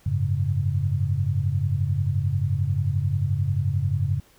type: chord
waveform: sine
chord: F# suspended second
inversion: none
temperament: equal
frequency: 92.5 / 103.83 / 138.59 Hz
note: F#2 / G#2 / C#3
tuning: 0 / 0 / 0 cents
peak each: -25 dBFS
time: 0.06-4.2 s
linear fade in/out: 5 ms
effects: pink hiss -57 dBFS RMS until 4.38 s